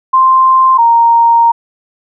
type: tone pair in turn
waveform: sine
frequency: 1046.5 / 930 Hz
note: C6 / A#5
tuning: 0 / -4 cents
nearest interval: major second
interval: 204 cents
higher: first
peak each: -4 dBFS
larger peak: neither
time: 0.13-0.78 / 0.78-1.52 s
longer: second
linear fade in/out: 10 ms
effects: none